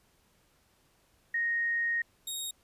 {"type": "tone pair in turn", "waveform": ["sine", "15% pulse"], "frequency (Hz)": [1864.7, 3748], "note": ["A#6", "A#7"], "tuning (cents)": [0, 9], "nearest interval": "octave", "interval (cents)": 1209, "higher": "second", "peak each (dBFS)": -27, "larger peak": "neither", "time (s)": [[1.34, 2.02], [2.27, 2.51]], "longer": "first", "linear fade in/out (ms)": 5, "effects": ["pink hiss -68 dBFS RMS until 2.63 s", "resampled to 32000 Hz"]}